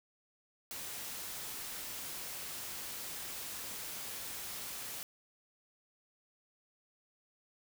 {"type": "noise", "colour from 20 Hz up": "white", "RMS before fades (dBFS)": -43, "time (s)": [0.71, 5.03], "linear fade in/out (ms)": 0, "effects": []}